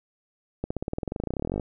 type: accelerating click train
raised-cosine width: 2 ms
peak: -15 dBFS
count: 27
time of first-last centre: 0.64-1.597 s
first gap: 65 ms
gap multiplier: 0.95
effects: none